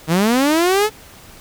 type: linear sweep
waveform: sawtooth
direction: up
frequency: 151.6 to 440 Hz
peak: -9 dBFS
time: 0.07-0.9 s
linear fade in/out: 50 ms
effects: pink hiss -42 dBFS RMS until 1.4 s